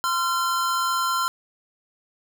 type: tone pair together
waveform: square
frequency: 1035 / 1370.6 Hz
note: C6 / F6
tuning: -19 / -33 cents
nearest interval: perfect fourth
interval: 486 cents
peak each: -26 / -24 dBFS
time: 0.04-1.28 s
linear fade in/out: 0 ms
effects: none